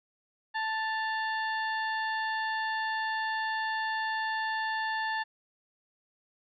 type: harmonic tone with a mistuned harmonic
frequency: 880 Hz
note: A5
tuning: in tune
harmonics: 1 / 2 / 3 / 4 / 5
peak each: -32 / -32 / -45 / -45 / -46 dBFS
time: 0.54-5.24 s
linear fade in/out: 20 ms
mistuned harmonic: 3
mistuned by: +90 cents
effects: none